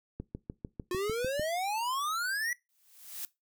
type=click train; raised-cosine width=3 ms; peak=-24 dBFS; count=9; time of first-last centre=0.2-1.396 s; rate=6.69 Hz
type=exponential sweep; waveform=square; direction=up; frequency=354.3 to 1975.5 Hz; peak=-31 dBFS; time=0.91-2.53 s; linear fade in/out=2 ms
type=noise with exponential growth; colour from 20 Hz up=blue; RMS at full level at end=-36 dBFS; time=2.69-3.25 s; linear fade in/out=0 ms; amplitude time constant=120 ms
effects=noise-tail reverb RT60 0.2 s tail -20 dB re dry